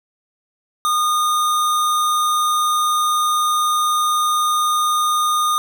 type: tone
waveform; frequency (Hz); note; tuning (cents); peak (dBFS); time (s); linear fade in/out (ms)
square; 1224; D#6; -29; -16; 0.85-5.58; 0
effects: none